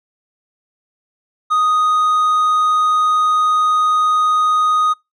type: tone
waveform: triangle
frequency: 1244.5 Hz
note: D#6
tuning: in tune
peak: -10 dBFS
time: 1.5-4.94 s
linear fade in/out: 20 ms
effects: noise-tail reverb RT60 0.2 s tail -25 dB re dry + resampled to 24000 Hz